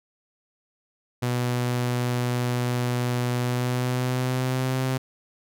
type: tone with pitch glide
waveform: sawtooth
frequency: 123 to 130.24 Hz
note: B2 to C3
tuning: -7 to -8 cents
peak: -19 dBFS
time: 1.22-4.98 s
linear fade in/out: 10 ms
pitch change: +99 cents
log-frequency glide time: 3.4-4.81 s
effects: none